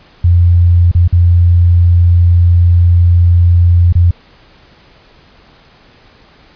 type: tone with dropouts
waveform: sine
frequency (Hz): 87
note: F2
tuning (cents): -6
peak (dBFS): -4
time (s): 0.24-4.11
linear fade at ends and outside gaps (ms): 5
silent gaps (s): 0.915-0.949 / 1.078-1.126 / 3.926-3.952
effects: pink hiss -44 dBFS RMS until 6.55 s + resampled to 11025 Hz